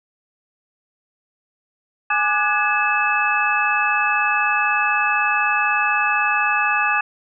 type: tone cluster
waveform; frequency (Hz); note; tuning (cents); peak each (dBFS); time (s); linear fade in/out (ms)
sine; 834 / 1194 / 1474 / 1685 / 2601; G#5 / D6 / F#6 / G#6 / E7; +7 / +28 / -7 / +25 / -24; -23 / -22 / -26 / -22 / -21; 2.1-7.01; 5
effects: none